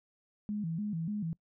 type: tone with vibrato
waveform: sine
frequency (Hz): 185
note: F#3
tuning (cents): 0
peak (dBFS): -32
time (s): 0.49-1.33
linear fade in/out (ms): 0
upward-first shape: square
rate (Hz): 3.4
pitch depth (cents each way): 210
effects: noise-tail reverb RT60 0.1 s tail -23 dB re dry